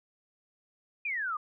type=exponential sweep; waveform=sine; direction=down; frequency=2500 to 1176 Hz; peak=-30 dBFS; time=1.05-1.37 s; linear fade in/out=5 ms; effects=none